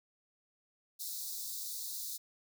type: high-pass noise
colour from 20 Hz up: white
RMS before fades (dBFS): -41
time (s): 0.99-2.18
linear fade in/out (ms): 20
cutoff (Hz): 3700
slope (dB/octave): 96
effects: none